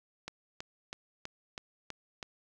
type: click train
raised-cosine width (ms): 0.2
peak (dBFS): -22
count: 7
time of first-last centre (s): 0.28-2.228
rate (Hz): 3.08
effects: none